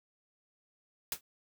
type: noise with exponential decay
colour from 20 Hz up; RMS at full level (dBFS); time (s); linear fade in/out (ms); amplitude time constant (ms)
white; -30; 1.12-1.21; 2; 18
effects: none